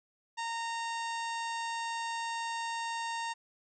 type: harmonic tone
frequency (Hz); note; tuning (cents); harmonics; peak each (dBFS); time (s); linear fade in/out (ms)
922; A#5; -19; 1 / 2 / 3 / 4 / 5 / 6 / 7 / 8 / 9; -35 / -41 / -45 / -47 / -49 / -51 / -52 / -53 / -54; 0.37-3.34; 20
effects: none